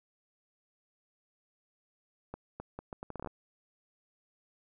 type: accelerating click train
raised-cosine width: 1 ms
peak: -26 dBFS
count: 12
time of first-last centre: 2.34-3.273 s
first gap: 260 ms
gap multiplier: 0.73
effects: none